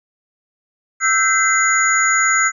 sine tone cluster, 1320 / 1558 / 2046 / 6820 Hz, E6 / G6 / C7 / G#8, +2 / -11 / -39 / +45 cents, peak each -18 dBFS, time 1-2.52 s, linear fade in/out 50 ms, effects none

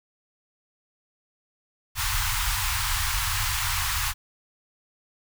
pink band-stop noise, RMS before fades -26 dBFS, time 1.95-4.14 s, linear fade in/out 50 ms, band 110 to 880 Hz, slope 48 dB/octave, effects none

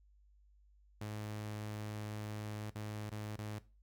sawtooth tone with dropouts, 106 Hz, G#2, 36 cents sharp, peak -37 dBFS, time 1.01-3.59 s, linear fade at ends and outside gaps 5 ms, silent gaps 2.704-2.753 / 3.098-3.116 / 3.363-3.384 s, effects noise-tail reverb RT60 0.3 s tail -17 dB re dry + added 50 Hz sine -63 dBFS peak until 3.82 s

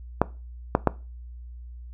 clicks, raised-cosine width 1 ms, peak -3 dBFS, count 3, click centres 0.216 / 0.751 / 0.873 s, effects noise-tail reverb RT60 0.3 s tail -19 dB re dry + added 60 Hz sine -38 dBFS peak until 1.93 s

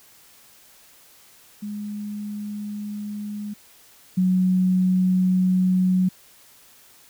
sine tone pair in turn, 207.7 / 184.55 Hz, G#3 / F#3, 0 / -4 cents, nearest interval major second, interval 204 cents, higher first, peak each -28 / -16 dBFS, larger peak second, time 1.62-3.54 / 4.17-6.09 s, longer neither, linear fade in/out 10 ms, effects white hiss -52 dBFS RMS until 7.09 s

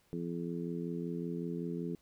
harmonic tone, 85.3 Hz, F2, 40 cents flat, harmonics 2 / 3 / 4 / 5, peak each -38 / -41 / -42 / -43 dBFS, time 0.13-1.95 s, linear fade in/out 0 ms, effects pink hiss -70 dBFS RMS until 2.01 s

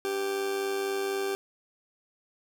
40% pulse tone with amplitude modulation, 392 Hz, G4, in tune, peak -25 dBFS, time 0.05-1.35 s, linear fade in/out 0 ms, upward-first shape sine, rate 104 Hz, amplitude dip 50%, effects none

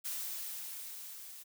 blue noise with level ramp, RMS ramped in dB -38 to -50 dBFS, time 0.04-1.44 s, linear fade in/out 20 ms, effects none

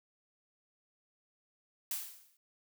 blue noise with exponential decay, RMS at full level -34 dBFS, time 1.91-2.37 s, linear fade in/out 2 ms, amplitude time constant 100 ms, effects none

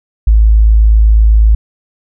sine tone, 54 Hz, A1, 32 cents flat, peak -3 dBFS, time 0.27-1.55 s, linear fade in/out 5 ms, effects none

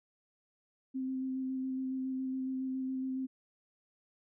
sine tone with vibrato, 261.6 Hz, C4, in tune, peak -33 dBFS, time 0.94-3.27 s, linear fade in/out 20 ms, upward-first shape square, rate 7.2 Hz, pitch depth 10 cents each way, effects none

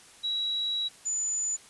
sine tone pair in turn, 3886 / 6992 Hz, B7 / A8, -29 / -12 cents, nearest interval minor seventh, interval 1017 cents, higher second, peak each -27 dBFS, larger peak neither, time 0.23-0.89 / 1.05-1.57 s, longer first, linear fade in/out 20 ms, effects white hiss -53 dBFS RMS until 1.69 s + resampled to 24000 Hz

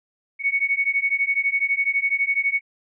sine beating tone pair, 2217 / 2229 Hz, C#7 / C#7, 0 / +9 cents, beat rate 12 Hz, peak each -22 dBFS, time 0.39-2.61 s, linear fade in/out 50 ms, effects none

